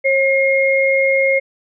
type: tone pair together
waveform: sine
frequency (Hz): 540 / 2141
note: C#5 / C7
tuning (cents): -45 / +39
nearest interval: 2 octaves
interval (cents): 2384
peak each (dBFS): -14 / -15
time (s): 0.04-1.4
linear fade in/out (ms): 20
effects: none